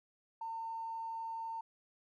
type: tone with tanh clipping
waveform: triangle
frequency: 906 Hz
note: A#5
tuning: 50 cents flat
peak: -38 dBFS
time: 0.41-1.61 s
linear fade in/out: 5 ms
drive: 2 dB
effects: none